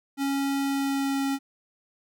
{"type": "tone with pitch glide", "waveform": "square", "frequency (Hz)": [276.4, 274], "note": ["C#4", "C#4"], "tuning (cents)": [-5, -20], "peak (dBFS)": -25, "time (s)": [0.17, 1.39], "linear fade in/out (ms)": 50, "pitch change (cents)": -15, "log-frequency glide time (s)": [0.61, 1.26], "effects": []}